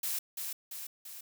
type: noise with echo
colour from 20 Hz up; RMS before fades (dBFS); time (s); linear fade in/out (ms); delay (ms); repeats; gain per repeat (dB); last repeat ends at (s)
blue; -34; 0.03-0.19; 5; 340; 3; -4; 1.21
effects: none